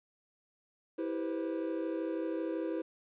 triangle chord, C major seventh, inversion first, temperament just, 327 / 392.4 / 490.5 / 523.3 Hz, E4 / G4 / B4 / C5, -14 / +2 / -12 / 0 cents, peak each -33 / -39 / -39 / -39 dBFS, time 0.98-2.82 s, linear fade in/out 10 ms, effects resampled to 8000 Hz + 11-bit

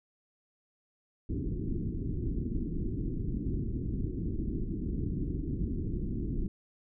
pink low-pass noise, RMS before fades -33 dBFS, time 1.29-6.48 s, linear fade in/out 5 ms, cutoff 360 Hz, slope 48 dB/octave, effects none

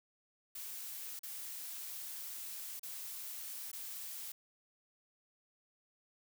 blue noise with dropouts, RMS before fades -45 dBFS, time 0.55-4.32 s, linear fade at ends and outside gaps 5 ms, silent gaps 1.193-1.232 / 2.795-2.83 / 3.716-3.73 s, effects none

